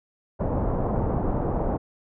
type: low-pass noise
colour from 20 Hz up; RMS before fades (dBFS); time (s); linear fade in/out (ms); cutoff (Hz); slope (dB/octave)
pink; -25; 0.39-1.78; 20; 910; 24
effects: none